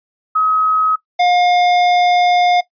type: tone pair in turn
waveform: sine / square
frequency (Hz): 1272 / 712.6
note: D#6 / F5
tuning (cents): +38 / +35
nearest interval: minor seventh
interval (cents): 1003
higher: first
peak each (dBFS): -11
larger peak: neither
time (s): 0.35-0.96 / 1.19-2.61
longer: second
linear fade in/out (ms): 10
effects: noise-tail reverb RT60 0.1 s tail -18 dB re dry + resampled to 11025 Hz